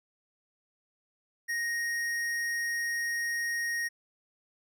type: tone with hard clipping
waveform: sine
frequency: 1869 Hz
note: A#6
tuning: 4 cents sharp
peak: -31 dBFS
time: 1.48-3.89 s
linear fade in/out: 20 ms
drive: 13 dB
effects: none